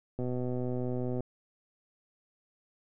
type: click train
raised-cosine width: 2 ms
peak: -22 dBFS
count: 128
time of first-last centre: 0.19-1.206 s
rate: 125 Hz
effects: none